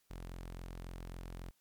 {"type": "tone", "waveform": "sawtooth", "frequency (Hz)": 43.65, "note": "F1", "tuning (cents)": 0, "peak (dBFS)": -40, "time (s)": [0.1, 1.51], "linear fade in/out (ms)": 10, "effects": ["white hiss -75 dBFS RMS until 1.6 s", "MP3 96 kbps"]}